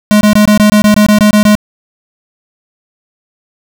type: tone bursts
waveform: square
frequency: 210 Hz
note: G#3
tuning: 19 cents sharp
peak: -4 dBFS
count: 12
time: 0.11-1.552 s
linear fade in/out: 0 ms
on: 100 ms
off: 22 ms
effects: none